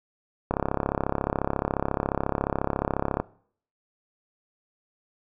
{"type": "click train", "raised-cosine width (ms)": 1, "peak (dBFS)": -10, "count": 93, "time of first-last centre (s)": [0.51, 3.2], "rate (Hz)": 34.2, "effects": ["noise-tail reverb RT60 0.6 s tail -21 dB re dry"]}